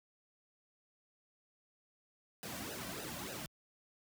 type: noise with flanger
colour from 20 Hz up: pink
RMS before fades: -44 dBFS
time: 2.43-3.46 s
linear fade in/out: 0 ms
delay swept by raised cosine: 0.89 to 2.39 ms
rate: 3.4 Hz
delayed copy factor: -0.95
effects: high-pass 60 Hz 12 dB/octave